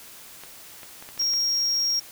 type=clicks; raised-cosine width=0.3 ms; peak=-25 dBFS; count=7; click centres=0.436 / 0.832 / 1.025 / 1.089 / 1.177 / 1.217 / 1.337 s
type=tone; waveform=triangle; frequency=5588 Hz; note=F8; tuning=in tune; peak=-20 dBFS; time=1.19-2 s; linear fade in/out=10 ms
effects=white hiss -45 dBFS RMS until 2.11 s